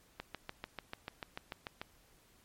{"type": "click train", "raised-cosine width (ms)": 0.3, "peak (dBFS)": -24, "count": 12, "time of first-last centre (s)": [0.2, 1.815], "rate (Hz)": 6.81, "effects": ["pink hiss -66 dBFS RMS until 2.44 s", "MP3 64 kbps"]}